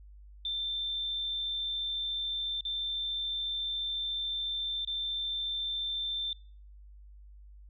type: tone with dropouts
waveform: sine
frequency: 3563 Hz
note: A7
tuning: 21 cents sharp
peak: -31 dBFS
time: 0.45-6.33 s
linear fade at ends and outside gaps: 2 ms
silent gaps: 2.609-2.651 / 4.849-4.874 s
effects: noise-tail reverb RT60 0.5 s tail -26 dB re dry + added 50 Hz sine -49 dBFS peak until 7.69 s